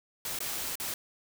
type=noise with dropouts; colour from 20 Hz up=white; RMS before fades=-35 dBFS; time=0.25-0.94 s; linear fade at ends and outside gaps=2 ms; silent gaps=0.389-0.404 / 0.755-0.799 s; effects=none